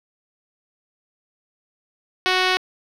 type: tone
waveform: 5% pulse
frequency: 370 Hz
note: F#4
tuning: in tune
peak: -5 dBFS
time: 2.26-2.57 s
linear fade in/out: 0 ms
effects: low-pass 5000 Hz 12 dB/octave + 7-bit